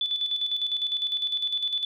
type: tone with tremolo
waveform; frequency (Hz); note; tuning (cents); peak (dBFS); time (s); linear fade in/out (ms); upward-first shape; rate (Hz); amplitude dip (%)
sine; 3480; A7; -20; -23; 0.01-1.85; 2; square; 9.9; 55
effects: none